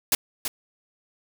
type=noise with echo; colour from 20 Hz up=white; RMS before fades=-20 dBFS; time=0.12-0.15 s; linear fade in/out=2 ms; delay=330 ms; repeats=1; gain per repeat=-8 dB; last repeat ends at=0.48 s; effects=none